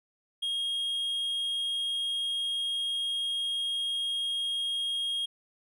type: tone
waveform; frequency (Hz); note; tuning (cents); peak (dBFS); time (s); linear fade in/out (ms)
triangle; 3257; G#7; -34; -27; 0.42-5.26; 10
effects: none